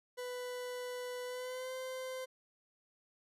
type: tone with pitch glide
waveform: 40% pulse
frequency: 496.2 to 517 Hz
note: B4 to C5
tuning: +8 to -21 cents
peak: -39 dBFS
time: 0.17-2.26 s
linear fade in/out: 20 ms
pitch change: +71 cents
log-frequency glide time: 1.25-1.73 s
effects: resampled to 32000 Hz